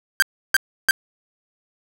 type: tone bursts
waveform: 45% pulse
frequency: 1579 Hz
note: G6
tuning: 12 cents sharp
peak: -12 dBFS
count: 3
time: 0.2-0.909 s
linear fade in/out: 0 ms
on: 23 ms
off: 320 ms
effects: none